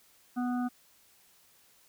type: harmonic tone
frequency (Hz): 246.9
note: B3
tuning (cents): 0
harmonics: 1 / 3 / 5 / 6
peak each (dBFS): -29 / -38 / -43 / -46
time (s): 0.36-0.69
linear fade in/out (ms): 20
effects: white hiss -63 dBFS RMS until 1.88 s